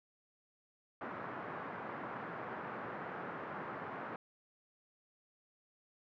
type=band-pass noise; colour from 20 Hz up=white; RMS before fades=-44 dBFS; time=1.01-4.16 s; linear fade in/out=2 ms; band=120 to 1500 Hz; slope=24 dB/octave; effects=none